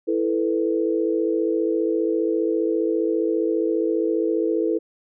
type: chord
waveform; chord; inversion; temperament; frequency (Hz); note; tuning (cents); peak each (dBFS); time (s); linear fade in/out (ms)
sine; E suspended fourth; none; just; 329.6 / 439.5 / 494.4; E4 / A4 / B4; 0 / -2 / +2; -22 / -23 / -26; 0.07-4.79; 20
effects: none